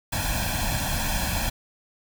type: noise with comb filter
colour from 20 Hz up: pink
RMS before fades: -26 dBFS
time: 0.12-1.5 s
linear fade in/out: 10 ms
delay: 1.2 ms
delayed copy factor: +0.95
effects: none